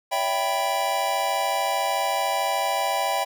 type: chord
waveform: square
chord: C# half-diminished seventh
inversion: none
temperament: equal with one note detuned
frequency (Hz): 565.7 / 659.3 / 784 / 987.8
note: C#5 / E5 / G5 / B5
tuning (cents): +35 / 0 / 0 / 0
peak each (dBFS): -32 / -29 / -26 / -29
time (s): 0.11-3.25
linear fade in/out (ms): 20
effects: none